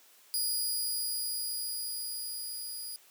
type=tone with level ramp; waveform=15% pulse; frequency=4893 Hz; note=D#8; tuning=30 cents flat; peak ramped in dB=-22 to -32 dBFS; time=0.34-2.96 s; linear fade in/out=0 ms; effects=white hiss -60 dBFS RMS until 3.1 s + high-pass 300 Hz 12 dB/octave